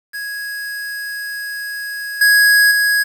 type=tone with level steps; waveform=square; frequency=1661.2 Hz; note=G#6; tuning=in tune; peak=-24 / -9 / -13 dBFS; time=0.13-3.04 s; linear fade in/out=20 ms; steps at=2.21 / 2.71 s; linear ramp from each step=5 ms; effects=7-bit